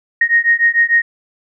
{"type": "beating tone pair", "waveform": "sine", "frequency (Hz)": [1862, 1868.7], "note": ["A#6", "A#6"], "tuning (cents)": [-2, 4], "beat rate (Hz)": 6.7, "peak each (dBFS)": -13, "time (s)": [0.21, 1.02], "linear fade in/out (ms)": 5, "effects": []}